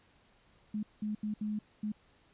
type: tone bursts at uneven times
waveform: sine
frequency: 211.5 Hz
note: G#3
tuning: 32 cents sharp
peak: -32 dBFS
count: 5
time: 0.74-0.83 / 1.02-1.15 / 1.23-1.34 / 1.41-1.59 / 1.83-1.92 s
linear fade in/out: 5 ms
effects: pink hiss -66 dBFS RMS until 2.33 s + resampled to 8000 Hz